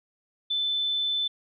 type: tone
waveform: sine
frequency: 3520 Hz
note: A7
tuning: in tune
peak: -24 dBFS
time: 0.5-1.28 s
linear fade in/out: 10 ms
effects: none